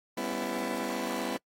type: chord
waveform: 20% pulse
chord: C# half-diminished seventh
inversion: second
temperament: just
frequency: 199.57 / 249.5 / 277.2 / 332.6 Hz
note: G3 / B3 / C#4 / E4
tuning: +31 / +18 / 0 / +16 cents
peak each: -34 / -30 / -35 / -32 dBFS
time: 0.17-1.37 s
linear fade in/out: 5 ms
effects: noise-tail reverb RT60 0.1 s tail -25 dB re dry + AAC 48 kbps